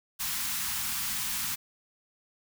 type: band-stop noise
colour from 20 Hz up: white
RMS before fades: -32 dBFS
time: 0.19-1.56 s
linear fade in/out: 20 ms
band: 260 to 840 Hz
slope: 48 dB/octave
effects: none